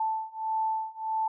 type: beating tone pair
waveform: sine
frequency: 880 / 881.6 Hz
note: A5 / A5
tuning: 0 / +3 cents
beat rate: 1.6 Hz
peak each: -31 / -30 dBFS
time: 0-1.28 s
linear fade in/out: 5 ms
effects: none